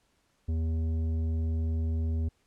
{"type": "tone with tanh clipping", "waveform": "sine", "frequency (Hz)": 80.7, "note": "E2", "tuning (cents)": -36, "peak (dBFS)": -28, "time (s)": [0.48, 2.29], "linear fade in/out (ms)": 10, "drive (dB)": 10, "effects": ["pink hiss -71 dBFS RMS until 2.46 s", "low-pass 10000 Hz 12 dB/octave"]}